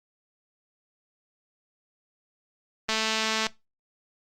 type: click train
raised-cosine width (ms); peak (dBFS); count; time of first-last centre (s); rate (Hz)
0.2; -9; 128; 2.89-3.467; 220
effects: noise-tail reverb RT60 0.2 s tail -20 dB re dry + Opus 32 kbps